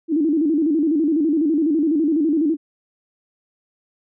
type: tone with vibrato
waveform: sine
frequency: 308 Hz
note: D#4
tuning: 17 cents flat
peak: -15 dBFS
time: 0.08-2.57 s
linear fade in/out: 50 ms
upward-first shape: square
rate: 12 Hz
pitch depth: 110 cents each way
effects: none